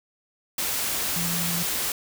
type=tone in noise; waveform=sine; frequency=171.3 Hz; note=F3; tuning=33 cents flat; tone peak=-29 dBFS; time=1.16-1.63 s; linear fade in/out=2 ms; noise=white; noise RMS=-27 dBFS; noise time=0.58-1.92 s; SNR=-5 dB; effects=none